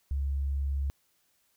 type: tone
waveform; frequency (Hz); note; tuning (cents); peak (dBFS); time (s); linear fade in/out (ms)
sine; 69.3; C#2; 0; -27; 0.11-0.9; 0
effects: white hiss -71 dBFS RMS until 1.56 s